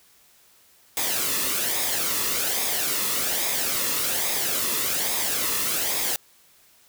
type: noise with flanger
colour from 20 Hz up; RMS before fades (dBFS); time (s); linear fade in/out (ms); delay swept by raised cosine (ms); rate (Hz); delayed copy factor
white; -25; 0.97-6.16; 0; 0.68 to 1.33; 1.2; -0.55
effects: white hiss -57 dBFS RMS until 6.88 s